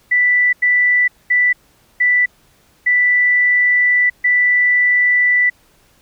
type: tone bursts at uneven times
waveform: sine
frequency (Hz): 1975.5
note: B6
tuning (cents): 0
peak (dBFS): -10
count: 6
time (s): 0.11-0.53 / 0.62-1.08 / 1.3-1.53 / 2-2.26 / 2.86-4.1 / 4.24-5.5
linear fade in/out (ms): 10
effects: pink hiss -54 dBFS RMS until 6.01 s